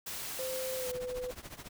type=noise; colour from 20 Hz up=white; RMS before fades=-40 dBFS; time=0.06-0.92 s; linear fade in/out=10 ms
type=tone with pitch glide; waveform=sine; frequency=518 to 500.9 Hz; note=C5 to B4; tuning=-17 to +24 cents; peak=-35 dBFS; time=0.39-1.31 s; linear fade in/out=2 ms; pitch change=-59 cents; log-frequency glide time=0.78-0.88 s
type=noise with tremolo; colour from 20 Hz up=pink; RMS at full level=-43 dBFS; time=0.87-1.69 s; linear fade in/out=20 ms; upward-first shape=triangle; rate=14 Hz; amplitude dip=90%
effects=none